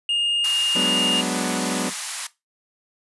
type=tone; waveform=triangle; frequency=2835 Hz; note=F7; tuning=25 cents sharp; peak=-18 dBFS; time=0.09-1.21 s; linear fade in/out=2 ms
type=high-pass noise; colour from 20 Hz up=white; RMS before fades=-28 dBFS; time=0.44-2.27 s; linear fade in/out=5 ms; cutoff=810 Hz; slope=24 dB/octave
type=chord; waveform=sawtooth; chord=G# half-diminished seventh; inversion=third; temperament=equal; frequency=185 / 207.7 / 246.9 / 293.7 Hz; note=F#3 / G#3 / B3 / D4; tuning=0 / 0 / 0 / 0 cents; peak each=-23 / -27 / -23 / -26 dBFS; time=0.75-1.9 s; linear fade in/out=10 ms
effects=noise-tail reverb RT60 0.2 s tail -17 dB re dry + resampled to 24000 Hz